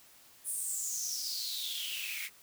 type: noise with high-pass filter sweep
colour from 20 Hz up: white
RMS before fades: -37 dBFS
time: 0.44-2.3 s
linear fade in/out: 50 ms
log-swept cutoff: 9900 to 2100 Hz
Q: 7.9
effects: white hiss -59 dBFS RMS until 2.42 s